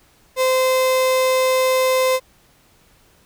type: tone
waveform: 35% pulse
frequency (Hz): 517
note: C5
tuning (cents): -21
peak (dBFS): -13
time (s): 0.36-2.2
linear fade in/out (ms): 50
effects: pink hiss -55 dBFS RMS until 3.25 s